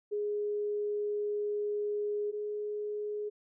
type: tone pair in turn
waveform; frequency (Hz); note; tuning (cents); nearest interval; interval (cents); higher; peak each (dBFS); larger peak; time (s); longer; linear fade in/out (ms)
sine; 415.3 / 418.4; G#4 / G#4; 0 / +13; unison; 13; second; -30 / -33; first; 0.11-2.32 / 2.32-3.3; first; 20
effects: none